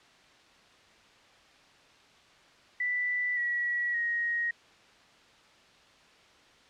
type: tone with pitch steps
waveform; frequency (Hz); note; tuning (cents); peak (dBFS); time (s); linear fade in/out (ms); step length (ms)
sine; 1977 / 1928.5 / 1881.2; B6 / B6 / A#6; +1 / -42 / +15; -27; 2.8-4.51; 5; 570
effects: white hiss -58 dBFS RMS until 6.69 s + low-pass 4000 Hz 12 dB/octave